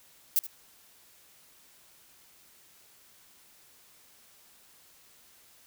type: noise with echo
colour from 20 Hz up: violet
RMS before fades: -24 dBFS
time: 0.36-0.39 s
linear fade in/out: 0 ms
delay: 76 ms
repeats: 1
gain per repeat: -15 dB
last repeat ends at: 0.466 s
effects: white hiss -59 dBFS RMS until 5.66 s